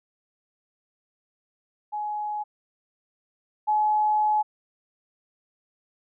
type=tone pair in turn; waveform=sine; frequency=841 / 849.8 Hz; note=G#5 / G#5; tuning=+22 / +40 cents; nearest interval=unison; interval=18 cents; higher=second; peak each=-27 / -19 dBFS; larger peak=second; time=1.92-2.44 / 3.67-4.43 s; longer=second; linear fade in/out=20 ms; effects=none